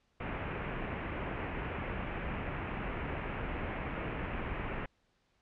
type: low-pass noise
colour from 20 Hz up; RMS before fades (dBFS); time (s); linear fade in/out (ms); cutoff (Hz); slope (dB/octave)
pink; -38; 0.2-4.86; 5; 2700; 48
effects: pink hiss -74 dBFS RMS until 5.41 s + low-pass 5000 Hz 12 dB/octave